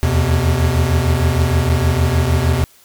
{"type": "tone cluster", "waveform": "square", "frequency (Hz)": [78.9, 85.4, 127.2], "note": ["D#2", "F2", "C3"], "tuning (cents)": [25, -38, -48], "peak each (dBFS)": -18, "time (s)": [0.03, 2.64], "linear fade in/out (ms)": 0, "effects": ["white hiss -49 dBFS RMS until 2.84 s"]}